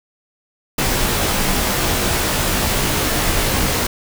pink noise with comb filter, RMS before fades -18 dBFS, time 0.78-3.87 s, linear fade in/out 5 ms, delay 18 ms, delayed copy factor -0.8, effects none

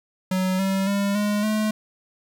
square tone with pitch steps, 186.2 / 192.99 / 200 / 207.3 / 214.9 Hz, F#3 / G3 / G3 / G#3 / A3, +11 / -27 / +35 / -3 / -41 cents, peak -21 dBFS, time 0.31-1.71 s, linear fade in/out 5 ms, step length 280 ms, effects 10-bit

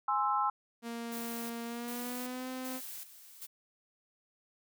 sine chord, Ab augmented, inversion none, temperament equal, 830.6 / 1046.5 / 1318.5 Hz, Ab5 / C6 / E6, 0 / 0 / 0 cents, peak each -32 dBFS, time 0.08-0.5 s, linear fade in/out 5 ms
sawtooth tone with pitch glide, 233.1 to 257.2 Hz, A#3 to C4, 0 to -30 cents, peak -34 dBFS, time 0.82-2.81 s, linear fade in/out 50 ms, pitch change +170 cents, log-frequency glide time 1.65-2.49 s
blue noise with tremolo, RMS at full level -44 dBFS, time 1.11-3.47 s, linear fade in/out 20 ms, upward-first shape square, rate 1.3 Hz, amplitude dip 70%
effects none

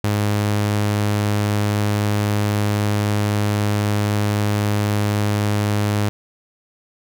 sawtooth tone, 103.83 Hz, G#2, in tune, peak -13 dBFS, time 0.04-6.09 s, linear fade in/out 0 ms, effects none

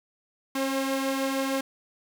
sawtooth tone pair together, 270.5 / 534.5 Hz, C#4 / C5, -42 / +37 cents, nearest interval octave, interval 1179 cents, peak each -23 / -27 dBFS, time 0.55-1.61 s, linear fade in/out 5 ms, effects none

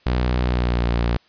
sawtooth tone with pitch glide, 61.74 to 58.75 Hz, B1 to A#1, 0 to +14 cents, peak -14 dBFS, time 0.06-1.17 s, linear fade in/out 5 ms, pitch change -86 cents, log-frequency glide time 0.42-0.86 s, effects white hiss -57 dBFS RMS until 1.28 s + resampled to 11025 Hz

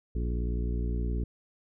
harmonic tone with a mistuned harmonic, 59.1 Hz, A#1, 24 cents sharp, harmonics 1 / 2 / 3 / 4 / 5 / 6 / 7, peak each -28 / -38 / -39 / -41 / -43 / -44 / -44 dBFS, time 0.15-1.24 s, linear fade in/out 5 ms, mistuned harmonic 7, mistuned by +51 cents, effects none

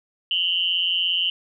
sine tone with amplitude modulation, 2960 Hz, F#7, in tune, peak -15 dBFS, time 0.31-1.3 s, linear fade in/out 2 ms, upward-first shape sine, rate 177 Hz, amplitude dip 100%, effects none

